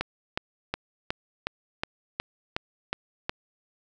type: click train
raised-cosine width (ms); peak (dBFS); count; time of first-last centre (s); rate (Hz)
0.3; -11; 10; 0.01-3.295; 2.74
effects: none